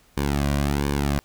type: tone with flanger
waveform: sawtooth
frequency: 71.1 Hz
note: C#2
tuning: 45 cents sharp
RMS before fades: -23 dBFS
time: 0.17-1.19 s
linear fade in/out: 0 ms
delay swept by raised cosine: 1.5 to 2.34 ms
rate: 1.4 Hz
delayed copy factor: -0.8
effects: pink hiss -58 dBFS RMS until 1.24 s